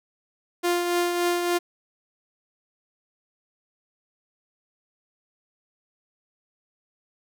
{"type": "tone with tremolo", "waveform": "sawtooth", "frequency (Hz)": 350, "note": "F4", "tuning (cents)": 4, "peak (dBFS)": -16, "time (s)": [0.63, 1.59], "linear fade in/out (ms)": 20, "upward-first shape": "triangle", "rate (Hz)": 3.5, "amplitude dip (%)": 45, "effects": []}